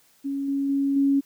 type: tone with level steps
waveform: sine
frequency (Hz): 277.2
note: C#4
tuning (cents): 0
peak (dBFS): -25 / -22 / -20 / -17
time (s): 0.24-1.21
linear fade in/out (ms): 20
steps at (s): 0.48 / 0.69 / 0.96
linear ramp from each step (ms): 5
effects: white hiss -60 dBFS RMS until 1.25 s